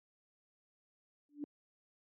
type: tone with exponential growth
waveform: sine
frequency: 291.9 Hz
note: D4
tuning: 10 cents flat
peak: -34 dBFS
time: 1.29-1.44 s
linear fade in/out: 1 ms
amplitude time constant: 31 ms
effects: high-pass 150 Hz 12 dB/octave